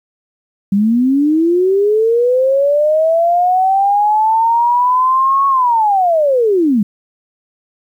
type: linear two-way sweep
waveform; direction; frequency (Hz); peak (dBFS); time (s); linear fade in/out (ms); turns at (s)
sine; up then down; 192.6 to 1108.7 to 192.6; -9; 0.72-6.83; 5; 5.47
effects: 8-bit